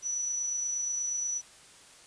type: tone with amplitude modulation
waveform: sine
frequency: 5920 Hz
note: F#8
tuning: in tune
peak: -28 dBFS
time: 0.02-1.42 s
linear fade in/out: 50 ms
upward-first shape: sine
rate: 28.4 Hz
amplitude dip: 30%
effects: white hiss -54 dBFS RMS until 2.06 s + resampled to 22050 Hz